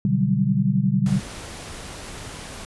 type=chord; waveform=sine; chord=G major seventh; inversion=first; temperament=equal with one note detuned; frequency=125.41 / 146.83 / 185 / 196 Hz; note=B2 / D3 / F#3 / G3; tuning=+27 / 0 / 0 / 0 cents; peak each=-24 / -23 / -24 / -21 dBFS; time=0.05-1.2 s; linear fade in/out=2 ms
type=noise; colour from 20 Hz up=pink; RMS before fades=-36 dBFS; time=1.06-2.65 s; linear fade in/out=2 ms
effects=resampled to 24000 Hz